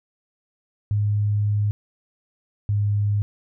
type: tone pair in turn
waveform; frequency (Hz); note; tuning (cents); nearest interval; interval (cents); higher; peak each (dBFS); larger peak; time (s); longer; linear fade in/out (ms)
sine; 103.83 / 102.93; G#2 / G#2; 0 / -15; unison; 15; first; -18; neither; 0.91-1.71 / 2.69-3.22; first; 0
effects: none